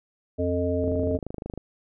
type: harmonic tone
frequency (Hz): 88.4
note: F2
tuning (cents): +22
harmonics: 1 / 3 / 5 / 7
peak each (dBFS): -28 / -28 / -28 / -28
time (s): 0.38-1.18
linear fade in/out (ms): 20
type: click train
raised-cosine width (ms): 2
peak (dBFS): -20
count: 20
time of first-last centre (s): 0.84-1.576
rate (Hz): 25.8
effects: none